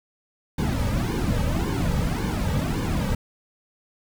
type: noise with flanger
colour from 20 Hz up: brown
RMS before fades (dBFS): -24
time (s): 0.58-3.15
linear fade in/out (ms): 5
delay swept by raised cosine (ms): 1.5 to 2.9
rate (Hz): 1.8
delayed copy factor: -1
effects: none